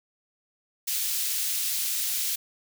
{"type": "high-pass noise", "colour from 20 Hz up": "white", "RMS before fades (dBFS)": -28, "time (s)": [0.87, 2.36], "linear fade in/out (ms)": 10, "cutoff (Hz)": 3000, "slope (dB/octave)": 12, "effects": []}